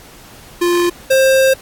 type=tone pair in turn; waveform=square; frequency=349.2 / 530.4 Hz; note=F4 / C5; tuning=0 / +23 cents; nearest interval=perfect fifth; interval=723 cents; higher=second; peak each=-12 / -9 dBFS; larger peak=second; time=0.61-0.9 / 1.1-1.54 s; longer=second; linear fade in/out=10 ms; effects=pink hiss -40 dBFS RMS until 1.61 s + AAC 64 kbps